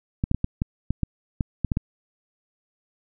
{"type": "clicks", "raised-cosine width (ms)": 5, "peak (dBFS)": -10, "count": 11, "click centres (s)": [0.239, 0.314, 0.346, 0.444, 0.619, 0.906, 1.033, 1.408, 1.647, 1.718, 1.771], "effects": []}